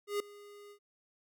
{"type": "tone with ADSR envelope", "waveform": "square", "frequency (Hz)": 410, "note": "G#4", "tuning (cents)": -22, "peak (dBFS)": -30, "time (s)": [0.07, 0.79], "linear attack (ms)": 130, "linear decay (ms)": 3, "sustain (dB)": -21, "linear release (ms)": 80, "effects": []}